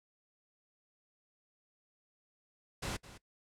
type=noise with echo; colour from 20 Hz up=pink; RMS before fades=-38 dBFS; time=2.82-2.97 s; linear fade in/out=10 ms; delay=210 ms; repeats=1; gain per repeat=-15 dB; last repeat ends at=3.18 s; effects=noise-tail reverb RT60 0.1 s tail -20 dB re dry + low-pass 9000 Hz 12 dB/octave